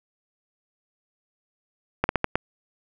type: slowing click train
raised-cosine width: 0.5 ms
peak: -5 dBFS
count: 5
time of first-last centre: 2.04-2.356 s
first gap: 51 ms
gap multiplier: 1.3
effects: none